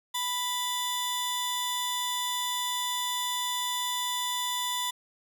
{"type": "tone pair together", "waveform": "sawtooth", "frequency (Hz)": [987.8, 3520], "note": ["B5", "A7"], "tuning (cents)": [0, 0], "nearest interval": "octave + minor seventh", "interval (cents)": 2200, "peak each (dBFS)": -28, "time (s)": [0.14, 4.91], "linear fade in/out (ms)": 10, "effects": []}